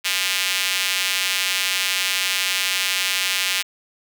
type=tone with high-pass filter; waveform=square; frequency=94 Hz; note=F#2; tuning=28 cents sharp; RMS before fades=-22 dBFS; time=0.04-3.63 s; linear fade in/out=20 ms; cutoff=2600 Hz; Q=1.5; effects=none